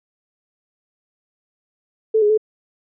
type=tone with pitch steps; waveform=sine; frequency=439.3 / 416.9 / 432 Hz; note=A4 / G#4 / A4; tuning=-3 / +7 / -32 cents; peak=-12 dBFS; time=2.14-2.377 s; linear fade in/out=10 ms; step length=79 ms; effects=none